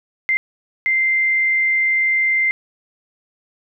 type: tone bursts at uneven times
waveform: sine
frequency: 2087 Hz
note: C7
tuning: 5 cents flat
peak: -14 dBFS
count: 2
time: 0.29-0.37 / 0.86-2.51 s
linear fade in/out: 0 ms
effects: none